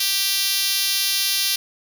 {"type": "tone with high-pass filter", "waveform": "5% pulse", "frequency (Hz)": 392, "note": "G4", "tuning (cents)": 0, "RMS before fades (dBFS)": -21, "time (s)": [0, 1.56], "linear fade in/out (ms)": 5, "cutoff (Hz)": 4300, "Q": 0.83, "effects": []}